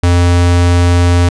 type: tone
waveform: square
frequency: 87.6 Hz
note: F2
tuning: 6 cents sharp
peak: -7 dBFS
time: 0.03-1.29 s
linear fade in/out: 5 ms
effects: resampled to 22050 Hz